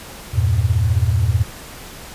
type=chord; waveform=sine; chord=E diminished; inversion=none; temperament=equal; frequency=82.41 / 98 / 116.54 Hz; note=E2 / G2 / Bb2; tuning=0 / 0 / 0 cents; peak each=-18 dBFS; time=0.33-1.44 s; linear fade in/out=20 ms; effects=pink hiss -36 dBFS RMS until 2.14 s + resampled to 32000 Hz